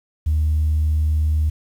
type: tone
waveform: sine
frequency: 77 Hz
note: D#2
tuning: 17 cents flat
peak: -14 dBFS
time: 0.26-1.5 s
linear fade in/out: 10 ms
effects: tanh soft clip ceiling -12 dBFS + 8-bit